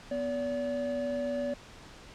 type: tone pair together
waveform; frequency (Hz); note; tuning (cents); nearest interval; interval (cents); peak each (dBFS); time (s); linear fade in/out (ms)
triangle; 246.9 / 573.2; B3 / D5; 0 / -42; octave + minor third; 1458; -33 / -29; 0.11-1.54; 5
effects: pink hiss -50 dBFS RMS until 2.14 s + low-pass 6000 Hz 12 dB/octave